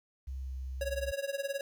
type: tone with pitch glide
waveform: sine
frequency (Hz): 66.1 to 65.19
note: C2 to C2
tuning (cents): +18 to -6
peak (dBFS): -36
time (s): 0.27-1.12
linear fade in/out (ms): 10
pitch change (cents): -24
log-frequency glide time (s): 0.41-0.5
type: tone with tremolo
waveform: square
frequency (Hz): 554.4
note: C#5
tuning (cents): 0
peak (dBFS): -30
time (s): 0.81-1.61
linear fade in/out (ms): 2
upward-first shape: triangle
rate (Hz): 19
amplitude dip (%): 95
effects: 11-bit